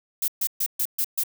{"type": "noise bursts", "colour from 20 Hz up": "violet", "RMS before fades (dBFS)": -24, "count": 6, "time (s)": [0.22, 1.236], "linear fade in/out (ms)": 5, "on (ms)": 61, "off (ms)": 130, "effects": []}